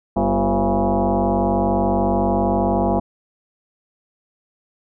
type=tone with frequency modulation; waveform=sine; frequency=242.4 Hz; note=B3; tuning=32 cents flat; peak=-15 dBFS; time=0.16-3 s; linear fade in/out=10 ms; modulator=146 Hz; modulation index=4.4; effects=none